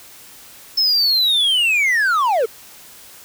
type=linear sweep; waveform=triangle; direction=down; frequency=5290 to 412.9 Hz; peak=-12 dBFS; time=0.77-2.46 s; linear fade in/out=10 ms; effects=white hiss -42 dBFS RMS until 3.24 s